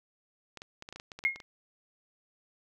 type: clicks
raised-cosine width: 0.2 ms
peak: -26 dBFS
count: 12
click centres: 0.573 / 0.619 / 0.824 / 0.889 / 0.926 / 0.96 / 0.999 / 1.118 / 1.19 / 1.239 / 1.36 / 1.402 s
type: tone with exponential decay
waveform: sine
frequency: 2149 Hz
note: C7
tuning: 46 cents sharp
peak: -20 dBFS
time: 1.25-1.42 s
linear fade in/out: 0 ms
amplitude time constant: 35 ms
effects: none